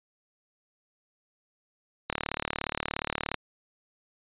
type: click train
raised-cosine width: 0.3 ms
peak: -12 dBFS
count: 47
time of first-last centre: 2.1-3.343 s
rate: 37 Hz
effects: resampled to 8000 Hz